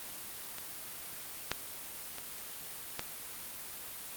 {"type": "clicks", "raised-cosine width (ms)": 0.2, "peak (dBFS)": [-24, -12, -24, -16], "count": 4, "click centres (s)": [0.584, 1.516, 2.184, 2.994], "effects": ["white hiss -44 dBFS RMS until 4.16 s", "Opus 32 kbps"]}